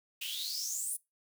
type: noise with high-pass filter sweep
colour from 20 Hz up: white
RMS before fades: -37 dBFS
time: 0.21-0.97 s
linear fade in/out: 10 ms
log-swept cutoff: 2700 to 10000 Hz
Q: 8.8
effects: noise-tail reverb RT60 0.2 s tail -22 dB re dry